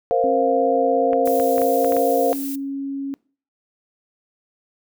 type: chord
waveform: sine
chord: Bb suspended second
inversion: none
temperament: equal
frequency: 466.2 / 523.3 / 698.5 Hz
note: Bb4 / C5 / F5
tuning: 0 / 0 / 0 cents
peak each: -20 dBFS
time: 0.11-2.33 s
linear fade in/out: 0 ms
type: tone with pitch glide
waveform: sine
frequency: 269 to 275.6 Hz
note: C4 to C#4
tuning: +48 to -10 cents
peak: -24 dBFS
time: 0.24-3.14 s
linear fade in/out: 0 ms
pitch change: +42 cents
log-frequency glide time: 1.61-1.89 s
type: clicks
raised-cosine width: 0.5 ms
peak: -17 dBFS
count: 8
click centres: 1.132 / 1.275 / 1.399 / 1.581 / 1.618 / 1.846 / 1.922 / 1.967 s
type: noise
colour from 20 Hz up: violet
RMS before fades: -32 dBFS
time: 1.25-2.56 s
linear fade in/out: 10 ms
effects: noise-tail reverb RT60 0.4 s tail -23 dB re dry